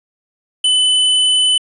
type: tone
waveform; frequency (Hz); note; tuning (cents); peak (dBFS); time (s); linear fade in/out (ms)
square; 3010; F#7; +29; -11; 0.64-1.58; 5
effects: resampled to 24000 Hz + 8-bit